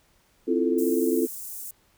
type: chord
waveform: sine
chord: F major seventh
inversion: second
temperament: equal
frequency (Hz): 261.6 / 329.6 / 349.2 / 440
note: C4 / E4 / F4 / A4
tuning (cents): 0 / 0 / 0 / 0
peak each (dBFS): -26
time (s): 0.47-1.27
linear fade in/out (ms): 20
type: high-pass noise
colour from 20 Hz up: white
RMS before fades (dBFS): -37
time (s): 0.78-1.71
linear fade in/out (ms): 5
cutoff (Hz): 7300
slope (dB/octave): 24
effects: pink hiss -63 dBFS RMS until 1.97 s